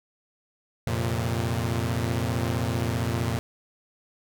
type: chord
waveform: sawtooth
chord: F suspended fourth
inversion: none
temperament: equal with one note detuned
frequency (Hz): 87.31 / 115.47 / 130.81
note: F2 / Bb2 / C3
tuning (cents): 0 / -16 / 0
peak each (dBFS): -26 / -23 / -28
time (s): 0.87-3.39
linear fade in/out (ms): 0
effects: none